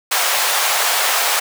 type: high-pass noise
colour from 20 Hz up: pink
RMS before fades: -17 dBFS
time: 0.11-1.4 s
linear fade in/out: 10 ms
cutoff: 650 Hz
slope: 24 dB/octave
effects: none